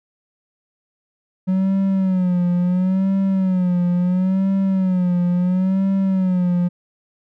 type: tone with vibrato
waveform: triangle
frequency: 185 Hz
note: F#3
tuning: in tune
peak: -13 dBFS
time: 1.47-6.69 s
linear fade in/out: 20 ms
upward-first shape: sine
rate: 0.73 Hz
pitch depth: 84 cents each way
effects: none